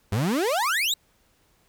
35% pulse exponential sweep, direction up, 92.5 to 4021 Hz, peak -20 dBFS, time 0.12-0.94 s, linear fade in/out 5 ms, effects pink hiss -64 dBFS RMS until 1.68 s

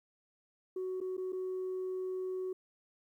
sine tone with dropouts, 372 Hz, F#4, 9 cents sharp, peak -33 dBFS, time 0.76-2.53 s, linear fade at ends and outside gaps 5 ms, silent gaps 1.004-1.012 / 1.169-1.178 / 1.323-1.329 s, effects tanh soft clip ceiling -32 dBFS + 12-bit

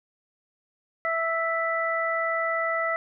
harmonic tone, 659.3 Hz, E5, in tune, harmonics 1 / 2 / 3, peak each -28 / -28 / -28 dBFS, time 1.05-2.96 s, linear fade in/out 0 ms, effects none

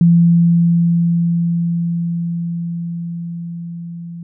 sine tone with level ramp, 170 Hz, F3, 46 cents flat, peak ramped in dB -6 to -27 dBFS, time 0.01-4.23 s, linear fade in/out 2 ms, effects none

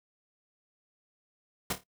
pink noise with echo, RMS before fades -30 dBFS, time 1.7-1.73 s, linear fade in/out 5 ms, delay 27 ms, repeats 4, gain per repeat -9 dB, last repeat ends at 1.838 s, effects noise-tail reverb RT60 0.1 s tail -20 dB re dry

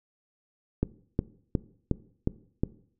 click train, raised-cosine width 3 ms, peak -11 dBFS, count 6, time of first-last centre 0.83-2.635 s, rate 2.77 Hz, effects noise-tail reverb RT60 0.6 s tail -19 dB re dry

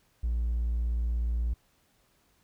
triangle tone, 58.27 Hz, A#1, in tune, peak -23 dBFS, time 0.23-1.54 s, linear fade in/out 10 ms, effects tanh soft clip ceiling -21 dBFS + pink hiss -68 dBFS RMS until 2.43 s

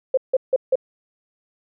sine tone bursts, 523.3 Hz, C5, in tune, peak -13 dBFS, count 4, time 0.14-0.756 s, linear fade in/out 5 ms, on 34 ms, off 160 ms, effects none

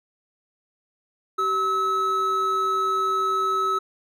triangle tone pair together, 384.6 / 1293.6 Hz, G4 / E6, -33 / -33 cents, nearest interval octave + major sixth, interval 2100 cents, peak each -27 / -19 dBFS, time 1.38-3.79 s, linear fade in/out 10 ms, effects none

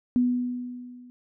sine tone with level ramp, 246.9 Hz, B3, in tune, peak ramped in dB -17 to -45 dBFS, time 0.16-1.1 s, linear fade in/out 0 ms, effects none

